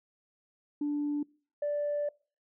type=tone pair in turn; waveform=sine; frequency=292.6 / 585.2 Hz; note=D4 / D5; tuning=-6 / -6 cents; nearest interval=octave; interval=1200 cents; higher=second; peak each=-27 dBFS; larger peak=neither; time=0.81-1.23 / 1.62-2.09 s; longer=second; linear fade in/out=5 ms; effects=noise-tail reverb RT60 0.4 s tail -25 dB re dry + tanh soft clip ceiling -25 dBFS